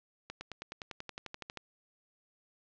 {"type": "accelerating click train", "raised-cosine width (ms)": 0.2, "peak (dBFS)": -23, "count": 15, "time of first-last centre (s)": [0.3, 1.573], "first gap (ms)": 110, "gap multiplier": 0.97, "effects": ["low-pass 5000 Hz 12 dB/octave"]}